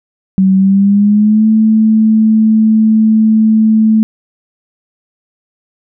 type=tone with pitch glide; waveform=sine; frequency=190.6 to 218.9 Hz; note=G3 to A3; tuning=-48 to -9 cents; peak=-5 dBFS; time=0.38-4.03 s; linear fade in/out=0 ms; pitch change=+239 cents; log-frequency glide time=0.56-1.47 s; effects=none